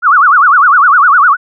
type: tone with vibrato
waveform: sine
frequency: 1280 Hz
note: D#6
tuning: 49 cents sharp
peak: -3 dBFS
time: 0.02-1.37 s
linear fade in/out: 50 ms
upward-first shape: sine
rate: 9.9 Hz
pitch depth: 260 cents each way
effects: none